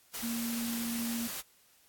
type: tone in noise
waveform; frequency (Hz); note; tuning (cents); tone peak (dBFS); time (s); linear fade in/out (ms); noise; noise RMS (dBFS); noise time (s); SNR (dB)
sine; 233.1; A#3; 0; -33; 0.22-1.28; 20; white; -39; 0.13-1.42; +3
effects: white hiss -64 dBFS RMS until 1.88 s + AAC 64 kbps